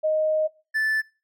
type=tone pair in turn; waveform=sine / triangle; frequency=622.3 / 1753 Hz; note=D#5 / A6; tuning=0 / -7 cents; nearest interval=octave + tritone; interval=1793 cents; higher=second; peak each=-19 dBFS; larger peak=neither; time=0.03-0.48 / 0.74-1.02 s; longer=first; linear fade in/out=20 ms; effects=noise-tail reverb RT60 0.3 s tail -19 dB re dry